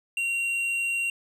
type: tone with tanh clipping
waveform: sine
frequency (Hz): 2754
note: F7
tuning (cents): -25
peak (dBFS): -26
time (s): 0.17-1.1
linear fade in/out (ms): 2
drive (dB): 8
effects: resampled to 32000 Hz